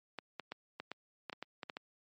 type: clicks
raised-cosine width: 0.3 ms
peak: -25 dBFS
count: 11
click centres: 0.187 / 0.397 / 0.52 / 0.8 / 0.916 / 1.297 / 1.329 / 1.426 / 1.632 / 1.698 / 1.769 s
effects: high-pass 200 Hz 12 dB/octave + MP3 32 kbps